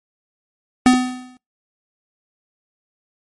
square tone with exponential decay, 252.3 Hz, B3, 37 cents sharp, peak -7 dBFS, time 0.86-1.37 s, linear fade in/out 1 ms, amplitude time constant 110 ms, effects noise-tail reverb RT60 0.2 s tail -25 dB re dry + MP3 48 kbps

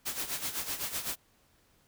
white noise with tremolo, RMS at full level -33 dBFS, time 0.05-1.16 s, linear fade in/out 20 ms, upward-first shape sine, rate 7.9 Hz, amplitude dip 70%, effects pink hiss -67 dBFS RMS until 1.87 s

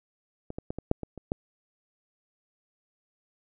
clicks, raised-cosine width 2 ms, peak -23 / -21 / -19 / -21 / -8 / -21 / -27 / -14 dBFS, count 8, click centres 0.504 / 0.585 / 0.705 / 0.786 / 0.914 / 1.033 / 1.177 / 1.319 s, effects none

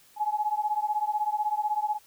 sine beating tone pair, 837 / 853 Hz, G#5 / G#5, +13 / +46 cents, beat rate 16 Hz, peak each -28 dBFS, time 0.16-1.99 s, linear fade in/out 50 ms, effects white hiss -58 dBFS RMS until 2.06 s

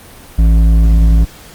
triangle tone with hard clipping, 55 Hz, A1, in tune, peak -7 dBFS, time 0.38-1.25 s, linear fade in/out 10 ms, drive 12 dB, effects pink hiss -37 dBFS RMS until 1.54 s + Opus 32 kbps

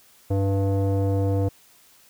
square tone with low-pass filter, 98.1 Hz, G2, 2 cents sharp, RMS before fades -22 dBFS, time 0.3-1.49 s, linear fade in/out 10 ms, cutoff 560 Hz, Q 2.3, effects white hiss -55 dBFS RMS until 2.09 s

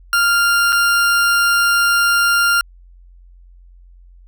40% pulse tone with dropouts, 1396.9 Hz, F6, in tune, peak -11 dBFS, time 0.13-2.61 s, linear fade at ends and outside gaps 1 ms, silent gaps 0.723-0.727 s, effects added 44 Hz sine -41 dBFS peak until 4.27 s

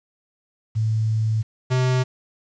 sine / square tone pair in turn, 110 / 127.98 Hz, A2 / C3, 0 / -38 cents, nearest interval minor third, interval 262 cents, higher second, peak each -18 dBFS, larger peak neither, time 0.75-1.43 / 1.7-2.04 s, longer first, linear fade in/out 20 ms, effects resampled to 16000 Hz + 8-bit

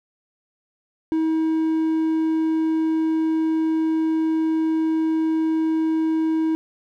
triangle tone, 319.5 Hz, D#4, 46 cents sharp, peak -16 dBFS, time 1.12-6.55 s, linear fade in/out 0 ms, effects none

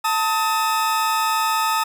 40% pulse tone pair together, 890 / 1267.8 Hz, A5 / D#6, +20 / +32 cents, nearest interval tritone, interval 612 cents, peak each -20 dBFS, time 0.04-1.84 s, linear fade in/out 10 ms, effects none

